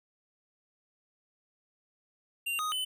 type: tone with pitch steps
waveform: square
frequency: 2777 / 1247 / 3024 Hz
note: F7 / D#6 / F#7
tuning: -10 / +3 / +37 cents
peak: -31 dBFS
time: 2.46-2.85 s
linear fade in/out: 10 ms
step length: 130 ms
effects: none